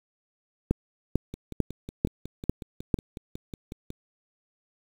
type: two click trains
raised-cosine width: 3 ms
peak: -9 / -24 dBFS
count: 6 / 15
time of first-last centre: 0.71-2.942 / 1.34-3.904 s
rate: 2.24 / 5.46 Hz
effects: 7-bit